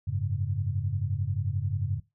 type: chord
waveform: sine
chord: F# suspended second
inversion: none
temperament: equal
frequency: 92.5 / 103.83 / 138.59 Hz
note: F#2 / G#2 / C#3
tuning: 0 / 0 / 0 cents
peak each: -31 / -30 / -32 dBFS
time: 0.07-2 s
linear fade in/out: 10 ms
effects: noise-tail reverb RT60 0.2 s tail -18 dB re dry